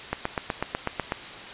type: click train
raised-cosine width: 0.5 ms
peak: -10 dBFS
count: 9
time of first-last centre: 0.13-1.121 s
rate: 8.07 Hz
effects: white hiss -39 dBFS RMS until 1.53 s + resampled to 8000 Hz